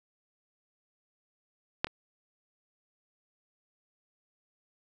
clicks, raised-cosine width 0.3 ms, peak -9 / -26 dBFS, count 2, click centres 1.845 / 1.87 s, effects none

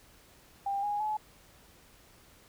sine tone with pitch steps, 796 / 824.5 / 854.1 Hz, G5 / G#5 / G#5, +26 / -13 / +48 cents, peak -29 dBFS, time 0.66-1.17 s, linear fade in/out 5 ms, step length 170 ms, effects pink hiss -59 dBFS RMS until 2.48 s

